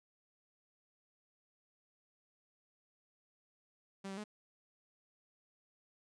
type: tone with pitch steps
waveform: sawtooth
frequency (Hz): 195.1 / 193.1 / 210.9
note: G3 / G3 / G#3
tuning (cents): -8 / -26 / +27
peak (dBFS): -38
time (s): 4.04-4.241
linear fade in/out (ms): 10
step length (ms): 67
effects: resampled to 22050 Hz